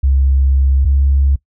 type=tone pair in turn; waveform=sine; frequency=67.6 / 68.9 Hz; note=C#2 / C#2; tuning=-43 / -10 cents; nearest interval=unison; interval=33 cents; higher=second; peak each=-8 dBFS; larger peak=neither; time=0.03-0.85 / 0.85-1.36 s; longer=first; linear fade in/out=10 ms; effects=noise-tail reverb RT60 0.1 s tail -20 dB re dry + tanh soft clip ceiling -4 dBFS